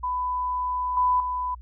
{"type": "tone with level steps", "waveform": "sine", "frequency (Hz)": 998, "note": "B5", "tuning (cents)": 18, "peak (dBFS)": [-24, -18, -25], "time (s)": [0.03, 1.55], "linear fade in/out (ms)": 10, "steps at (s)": [0.97, 1.2], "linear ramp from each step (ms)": 2, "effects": ["added 60 Hz sine -40 dBFS peak until 1.61 s"]}